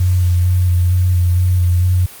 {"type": "tone with vibrato", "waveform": "sine", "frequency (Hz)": 89.4, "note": "F2", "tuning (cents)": 41, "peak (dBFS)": -10, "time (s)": [0, 2.06], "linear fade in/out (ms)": 5, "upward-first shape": "square", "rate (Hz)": 2.2, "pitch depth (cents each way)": 22, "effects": ["white hiss -36 dBFS RMS until 2.2 s", "Opus 48 kbps"]}